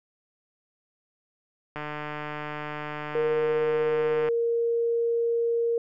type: click train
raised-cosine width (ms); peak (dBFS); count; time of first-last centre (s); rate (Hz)
0.5; -19; 380; 1.76-4.287; 150
type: tone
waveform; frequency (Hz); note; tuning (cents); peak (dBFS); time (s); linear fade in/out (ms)
sine; 466.2; A#4; 0; -22; 3.15-5.78; 2
effects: none